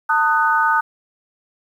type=chord; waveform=sine; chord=D# diminished; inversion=second; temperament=just; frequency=896 / 1244.5 / 1493.4 Hz; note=A5 / D#6 / F#6; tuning=+31 / 0 / +16 cents; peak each=-18 dBFS; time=0.09-0.81 s; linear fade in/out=10 ms; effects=8-bit